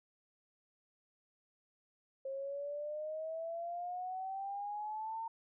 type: exponential sweep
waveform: sine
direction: up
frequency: 534 to 913 Hz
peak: -38 dBFS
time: 2.25-5.28 s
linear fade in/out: 5 ms
effects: none